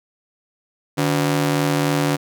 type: ring-modulated tone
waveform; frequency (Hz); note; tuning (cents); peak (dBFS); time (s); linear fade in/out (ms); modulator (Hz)
sawtooth; 217.7; A3; -18; -10; 0.97-2.17; 20; 67.1
effects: none